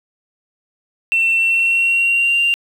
sine tone with pitch glide, 2695 to 2779 Hz, E7 to F7, +38 to -9 cents, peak -11 dBFS, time 1.12-2.54 s, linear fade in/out 0 ms, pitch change +53 cents, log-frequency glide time 1.38-2.41 s, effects tanh soft clip ceiling -9 dBFS + 7-bit

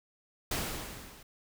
pink noise with level ramp, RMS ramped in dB -31 to -54 dBFS, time 0.51-1.23 s, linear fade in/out 5 ms, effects none

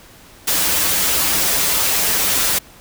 white noise with comb filter, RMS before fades -17 dBFS, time 0.47-2.59 s, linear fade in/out 10 ms, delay 8.3 ms, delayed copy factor -0.85, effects pink hiss -44 dBFS RMS until 2.8 s

